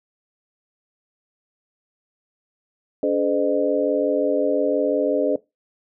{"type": "tone cluster", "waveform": "sine", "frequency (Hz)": [286.5, 424.3, 510, 609], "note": ["D4", "G#4", "C5", "D#5"], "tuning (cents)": [-43, 37, -44, -37], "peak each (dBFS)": -23, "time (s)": [3.03, 5.36], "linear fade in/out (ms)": 2, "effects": ["noise-tail reverb RT60 0.2 s tail -19 dB re dry"]}